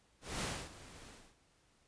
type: noise with ADSR envelope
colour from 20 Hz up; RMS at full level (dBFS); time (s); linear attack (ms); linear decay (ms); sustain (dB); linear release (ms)
pink; -37; 0.21-1.36; 210; 270; -17; 270
effects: pink hiss -71 dBFS RMS until 1.87 s + resampled to 22050 Hz